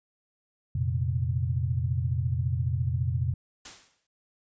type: chord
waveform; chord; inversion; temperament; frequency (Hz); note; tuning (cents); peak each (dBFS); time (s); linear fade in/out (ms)
sine; F suspended fourth; none; just; 87.31 / 116.41 / 130.96; F2 / Bb2 / C3; 0 / -2 / +2; -29; 0.75-3.34; 5
type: noise with exponential decay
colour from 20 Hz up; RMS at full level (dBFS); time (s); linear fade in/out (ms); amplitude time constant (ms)
white; -39; 3.65-4.07; 5; 90
effects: resampled to 16000 Hz